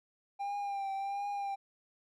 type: tone with vibrato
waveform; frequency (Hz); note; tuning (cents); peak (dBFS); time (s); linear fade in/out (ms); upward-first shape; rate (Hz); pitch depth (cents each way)
triangle; 796; G5; +26; -32; 0.39-1.56; 20; triangle; 1.4; 42
effects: none